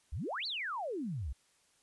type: exponential two-way sweep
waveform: sine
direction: up then down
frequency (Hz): 55.9 to 4699 to 55.9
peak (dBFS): -35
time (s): 0.12-1.33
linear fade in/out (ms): 10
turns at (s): 0.46
effects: white hiss -70 dBFS RMS until 1.82 s + resampled to 24000 Hz